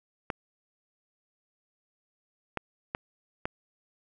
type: clicks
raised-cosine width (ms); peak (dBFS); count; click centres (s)
0.5; -15; 4; 0.302 / 2.573 / 2.949 / 3.455
effects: none